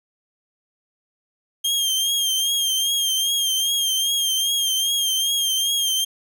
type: tone with vibrato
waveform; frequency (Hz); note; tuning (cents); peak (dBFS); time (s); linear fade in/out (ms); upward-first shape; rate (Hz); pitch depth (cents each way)
sawtooth; 3201; G7; +36; -16; 1.64-6.05; 10; triangle; 2.5; 60
effects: none